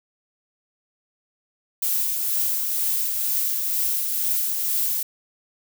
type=noise with tremolo; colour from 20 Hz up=violet; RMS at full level=-22 dBFS; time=1.82-5.03 s; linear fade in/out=5 ms; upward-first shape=triangle; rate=2.1 Hz; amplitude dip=35%; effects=none